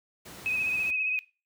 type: noise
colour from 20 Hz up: pink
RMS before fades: -45 dBFS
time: 0.25-0.91 s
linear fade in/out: 10 ms
type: tone with vibrato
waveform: sine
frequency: 2533 Hz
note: D#7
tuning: 30 cents sharp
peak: -26 dBFS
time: 0.46-1.19 s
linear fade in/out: 0 ms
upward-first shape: sine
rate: 15 Hz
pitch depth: 34 cents each way
effects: noise-tail reverb RT60 0.3 s tail -19 dB re dry + high-pass 80 Hz 12 dB/octave